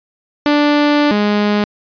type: tone pair in turn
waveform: sawtooth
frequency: 293.5 / 207.5 Hz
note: D4 / G#3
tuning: -1 / -1 cents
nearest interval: tritone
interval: 600 cents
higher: first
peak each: -6 / -8 dBFS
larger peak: first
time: 0.46-1.11 / 1.11-1.64 s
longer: first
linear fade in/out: 0 ms
effects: resampled to 11025 Hz